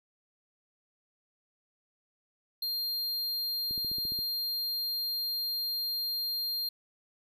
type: tone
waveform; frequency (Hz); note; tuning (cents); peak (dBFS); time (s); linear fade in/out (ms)
square; 4200; C8; +6; -31; 2.62-6.69; 5
type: click train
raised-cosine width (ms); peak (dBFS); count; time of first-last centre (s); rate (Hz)
3; -33; 8; 3.71-4.189; 14.6
effects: none